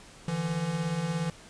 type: beating tone pair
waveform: square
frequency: 150.9 / 167.9 Hz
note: D3 / E3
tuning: +47 / +32 cents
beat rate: 17 Hz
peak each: -35 / -30 dBFS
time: 0.28-1.3 s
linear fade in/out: 2 ms
effects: pink hiss -51 dBFS RMS until 1.49 s + resampled to 22050 Hz